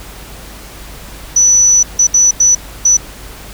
sine tone bursts at uneven times, 5950 Hz, F#8, 9 cents sharp, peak -5 dBFS, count 5, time 1.36-1.83 / 1.99-2.07 / 2.14-2.31 / 2.4-2.55 / 2.85-2.97 s, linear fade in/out 5 ms, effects added 50 Hz sine -33 dBFS peak until 3.53 s + pink hiss -33 dBFS RMS until 3.53 s

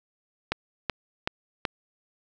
click train, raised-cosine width 0.3 ms, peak -9 dBFS, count 4, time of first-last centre 0.52-1.652 s, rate 2.65 Hz, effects none

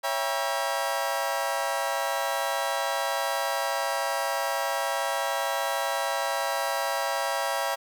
30% pulse chord, C# diminished seventh, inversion none, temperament just, 554.4 / 665.2 / 798.3 / 957.9 Hz, C#5 / E5 / G5 / Bb5, 0 / +16 / +31 / +47 cents, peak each -29 dBFS, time 0.03-7.76 s, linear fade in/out 20 ms, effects none

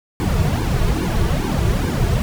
brown noise with flanger, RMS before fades -18 dBFS, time 0.2-2.22 s, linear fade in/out 0 ms, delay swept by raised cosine 1.5 to 3.9 ms, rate 2.4 Hz, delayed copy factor -0.9, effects none

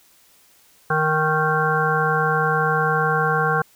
harmonic tone with a mistuned harmonic, 155.8 Hz, D#3, 3 cents sharp, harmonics 1 / 3 / 5 / 7 / 9 / 10, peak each -24 / -24 / -24 / -24 / -24 / -24 dBFS, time 0.9-3.62 s, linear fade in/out 5 ms, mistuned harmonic 9, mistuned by -19 cents, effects white hiss -55 dBFS RMS until 3.75 s

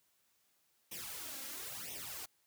white noise with flanger, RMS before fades -45 dBFS, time 0.91-2.26 s, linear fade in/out 10 ms, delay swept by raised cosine 0.33 to 3.73 ms, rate 0.99 Hz, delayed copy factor +0.85, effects white hiss -75 dBFS RMS until 2.46 s + high-pass 60 Hz 12 dB/octave

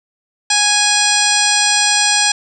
harmonic tone with a mistuned harmonic, 829 Hz, G#5, 3 cents flat, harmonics 1 / 2 / 3 / 4 / 5 / 6 / 7 / 9 / 10, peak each -20 / -20 / -20 / -20 / -20 / -20 / -20 / -20 / -20 dBFS, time 0.5-2.32 s, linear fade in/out 5 ms, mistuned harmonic 9, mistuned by -26 cents, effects none

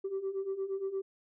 sine beating tone pair, 382.2 / 390.8 Hz, G4 / G4, -44 / -5 cents, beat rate 8.6 Hz, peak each -37 / -33 dBFS, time 0.04-1.02 s, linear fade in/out 10 ms, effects tanh soft clip ceiling -28 dBFS

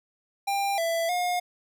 square tone with pitch steps, 796 / 666 / 715 Hz, G5 / E5 / F5, +26 / +18 / +41 cents, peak -25 dBFS, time 0.47-1.4 s, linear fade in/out 10 ms, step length 310 ms, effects none

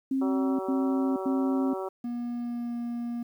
sine tone bursts, 267.2 Hz, C4, 36 cents sharp, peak -24 dBFS, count 3, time 0.11-1.736 s, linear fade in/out 5 ms, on 480 ms, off 93 ms
harmonic tone, 189.8 Hz, F#3, 44 cents sharp, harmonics 2 / 3 / 4 / 5 / 6 / 7, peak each -33 / -37 / -39 / -41 / -43 / -44 dBFS, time 0.21-1.89 s, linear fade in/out 10 ms
triangle tone with pitch glide, 240.1 to 237.6 Hz, B3 to A#3, -49 to +33 cents, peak -28 dBFS, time 2.04-3.23 s, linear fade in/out 5 ms, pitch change -18 cents, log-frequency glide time 2.35-2.77 s
effects 10-bit

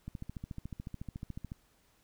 click train, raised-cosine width 5 ms, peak -28 dBFS, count 21, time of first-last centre 0.08-1.519 s, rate 13.9 Hz, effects pink hiss -69 dBFS RMS until 2.03 s

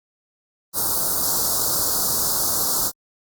white band-stop noise, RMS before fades -21 dBFS, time 0.73-2.92 s, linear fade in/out 50 ms, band 1400 to 4200 Hz, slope 48 dB/octave, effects Opus 32 kbps

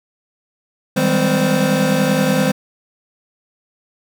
square tone cluster, 159.2 / 193.5 / 203.9 / 256.7 / 519 Hz, D#3 / G3 / G#3 / C4 / C5, +40 / -22 / -32 / -33 / -14 cents, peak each -21 / -22 / -21 / -21 / -20 dBFS, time 0.96-2.52 s, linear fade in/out 10 ms, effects none

